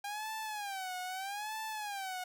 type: tone with vibrato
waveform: sawtooth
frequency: 801 Hz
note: G5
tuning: 37 cents sharp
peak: -34 dBFS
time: 0.04-2.24 s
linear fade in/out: 5 ms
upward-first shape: sine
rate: 0.79 Hz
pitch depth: 160 cents each way
effects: none